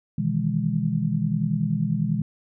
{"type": "chord", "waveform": "sine", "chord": "E major seventh", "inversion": "second", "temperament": "just", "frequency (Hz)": [123.61, 154.51, 164.81, 206], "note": ["B2", "D#3", "E3", "G#3"], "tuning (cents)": [2, -12, 0, -14], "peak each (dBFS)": [-29, -26, -26, -26], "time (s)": [0.18, 2.22], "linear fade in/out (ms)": 5, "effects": []}